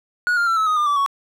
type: tone with pitch steps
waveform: triangle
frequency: 1455 / 1400.6 / 1348.2 / 1297.8 / 1249.2 / 1202.5 / 1157.5 / 1114.2 Hz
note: F#6 / F6 / E6 / E6 / D#6 / D6 / D6 / C#6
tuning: -29 / +5 / +39 / -27 / +7 / +41 / -25 / +9 cents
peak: -14 dBFS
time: 0.27-1.062 s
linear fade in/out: 0 ms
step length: 99 ms
effects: none